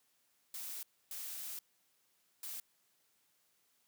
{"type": "noise bursts at uneven times", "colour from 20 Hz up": "blue", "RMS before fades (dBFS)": -44, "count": 3, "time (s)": [[0.54, 0.83], [1.11, 1.59], [2.43, 2.6]], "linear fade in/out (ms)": 2, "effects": ["white hiss -75 dBFS RMS until 3.87 s", "high-pass 100 Hz 12 dB/octave"]}